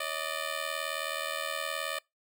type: ring-modulated tone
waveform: 10% pulse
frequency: 600 Hz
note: D5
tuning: 37 cents sharp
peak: -21 dBFS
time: 0-1.99 s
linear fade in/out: 5 ms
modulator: 39.5 Hz
effects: noise-tail reverb RT60 0.2 s tail -24 dB re dry